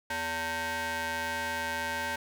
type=ring-modulated tone; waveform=sawtooth; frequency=328.1 Hz; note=E4; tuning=8 cents flat; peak=-24 dBFS; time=0.1-2.16 s; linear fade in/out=5 ms; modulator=1230 Hz; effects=none